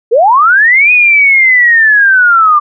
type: linear two-way sweep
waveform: sine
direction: up then down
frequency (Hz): 418.4 to 2500 to 1173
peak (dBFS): -3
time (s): 0.11-2.6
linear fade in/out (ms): 20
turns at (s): 0.92
effects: none